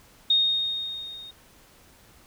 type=tone with level ramp; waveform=sine; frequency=3707 Hz; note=A#7; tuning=10 cents flat; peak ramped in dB=-16 to -40 dBFS; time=0.3-1.31 s; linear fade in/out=5 ms; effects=pink hiss -55 dBFS RMS until 2.26 s